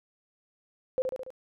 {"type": "tone with echo", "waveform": "sine", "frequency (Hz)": 517, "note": "C5", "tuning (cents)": -21, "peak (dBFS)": -23, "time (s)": [0.98, 1.02], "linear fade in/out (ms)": 0, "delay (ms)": 71, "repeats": 4, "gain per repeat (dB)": -4, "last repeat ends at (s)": 1.304, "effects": []}